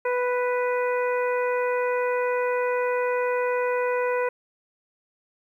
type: harmonic tone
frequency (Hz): 494.4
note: B4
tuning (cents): +2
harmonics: 1 / 2 / 3 / 4 / 5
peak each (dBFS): -23 / -29 / -33 / -35 / -37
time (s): 0.05-4.29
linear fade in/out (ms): 5
effects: 10-bit